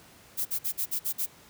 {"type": "noise bursts", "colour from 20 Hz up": "violet", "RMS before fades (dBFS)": -29, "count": 7, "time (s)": [0.37, 1.265], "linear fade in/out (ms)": 20, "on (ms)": 85, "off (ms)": 50, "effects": ["pink hiss -54 dBFS RMS until 1.49 s", "high-pass 80 Hz 12 dB/octave"]}